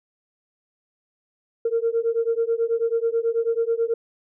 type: beating tone pair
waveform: sine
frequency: 455.9 / 465.1 Hz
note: A#4 / A#4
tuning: -39 / -4 cents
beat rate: 9.2 Hz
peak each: -22 / -22 dBFS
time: 1.65-3.94 s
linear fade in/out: 5 ms
effects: tanh soft clip ceiling -13 dBFS